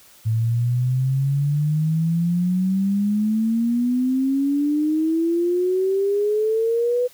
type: exponential sweep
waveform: sine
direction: up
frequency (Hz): 110 to 498.5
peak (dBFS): -17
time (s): 0.25-7.08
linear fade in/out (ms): 20
effects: white hiss -50 dBFS RMS until 7.13 s